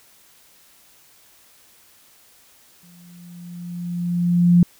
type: tone with exponential growth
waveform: sine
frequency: 174.61 Hz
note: F3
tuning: in tune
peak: -8 dBFS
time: 2.83-4.63 s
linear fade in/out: 2 ms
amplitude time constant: 390 ms
effects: white hiss -53 dBFS RMS until 4.79 s